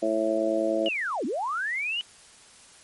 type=harmonic tone; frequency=110 Hz; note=A2; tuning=in tune; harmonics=2 / 3 / 4 / 5 / 6; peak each=-35 / -27 / -35 / -27 / -27 dBFS; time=0.02-0.89 s; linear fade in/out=10 ms
type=linear two-way sweep; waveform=sine; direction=down then up; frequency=2990 to 213.6 to 2990 Hz; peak=-26 dBFS; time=0.86-2.01 s; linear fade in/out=0 ms; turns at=1.25 s
effects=white hiss -52 dBFS RMS until 2.83 s + MP3 48 kbps